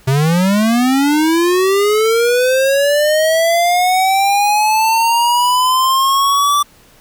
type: linear sweep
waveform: square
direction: up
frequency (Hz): 128.8 to 1168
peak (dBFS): -11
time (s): 0.07-6.63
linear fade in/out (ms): 10
effects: pink hiss -47 dBFS RMS until 7 s